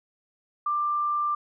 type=tone; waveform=sine; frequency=1185 Hz; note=D6; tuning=15 cents sharp; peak=-23 dBFS; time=0.66-1.35 s; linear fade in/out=5 ms; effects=none